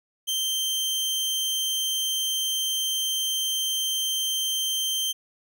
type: tone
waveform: sawtooth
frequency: 3136 Hz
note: G7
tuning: in tune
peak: -21 dBFS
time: 0.27-5.13 s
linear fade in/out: 20 ms
effects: none